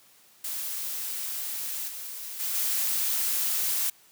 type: noise with level steps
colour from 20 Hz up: blue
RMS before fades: -33 / -38 / -30 / -27 dBFS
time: 0.44-3.9 s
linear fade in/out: 5 ms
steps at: 1.87 / 2.39 / 2.54 s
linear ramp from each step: 20 ms
effects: white hiss -58 dBFS RMS until 4.11 s + high-pass 100 Hz 12 dB/octave